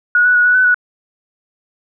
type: tone with pitch steps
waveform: sine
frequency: 1453 / 1479 / 1457 / 1473 / 1507 / 1470 Hz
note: F#6 / F#6 / F#6 / F#6 / F#6 / F#6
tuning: -32 / -1 / -27 / -8 / +31 / -12 cents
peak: -8 dBFS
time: 0.15-0.744 s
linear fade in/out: 2 ms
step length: 99 ms
effects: none